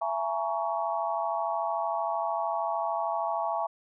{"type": "chord", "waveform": "sine", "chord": "A# half-diminished seventh", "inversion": "second", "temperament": "just", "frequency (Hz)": [671.3, 839.1, 932.3, 1118.8], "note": ["E5", "G#5", "A#5", "C#6"], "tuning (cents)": [31, 18, 0, 16], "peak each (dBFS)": [-31, -32, -34, -34], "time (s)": [0.01, 3.67], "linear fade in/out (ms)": 10, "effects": []}